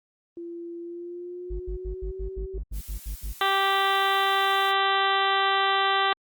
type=tone with pitch glide; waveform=sine; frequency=341.2 to 380.8 Hz; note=F4 to F#4; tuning=-40 to +50 cents; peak=-34 dBFS; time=0.37-2.58 s; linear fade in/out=2 ms; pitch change=+190 cents; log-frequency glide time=0.8-2.25 s
type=tone bursts; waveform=triangle; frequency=51 Hz; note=G#1; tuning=31 cents flat; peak=-27 dBFS; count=11; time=1.5-3.327 s; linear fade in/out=10 ms; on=97 ms; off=76 ms
type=noise; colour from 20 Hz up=blue; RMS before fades=-44 dBFS; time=2.72-4.74 s; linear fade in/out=50 ms
type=harmonic tone; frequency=390.5 Hz; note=G4; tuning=7 cents flat; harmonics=1 / 2 / 3 / 4 / 5 / 6 / 7 / 8 / 9 / 10; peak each=-31 / -26 / -25 / -30 / -30 / -40 / -36 / -32 / -32 / -36 dBFS; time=3.41-6.13 s; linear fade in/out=2 ms
effects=Opus 24 kbps